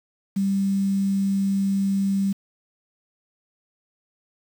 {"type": "tone with quantisation", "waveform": "sine", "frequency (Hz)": 196, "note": "G3", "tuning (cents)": 0, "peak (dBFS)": -19, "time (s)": [0.36, 2.33], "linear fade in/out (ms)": 10, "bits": 7, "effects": []}